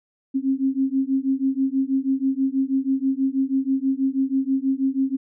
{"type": "beating tone pair", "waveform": "sine", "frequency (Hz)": [264.9, 271.1], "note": ["C4", "C#4"], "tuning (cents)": [22, -38], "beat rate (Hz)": 6.2, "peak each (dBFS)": [-22, -22], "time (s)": [0.34, 5.17], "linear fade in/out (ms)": 20, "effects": []}